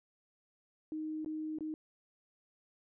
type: tone with dropouts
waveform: sine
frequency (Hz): 311.1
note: D#4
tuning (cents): 0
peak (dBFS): -36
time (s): 0.92-1.74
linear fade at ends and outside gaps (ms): 1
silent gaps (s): 1.247-1.26 / 1.586-1.607
effects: none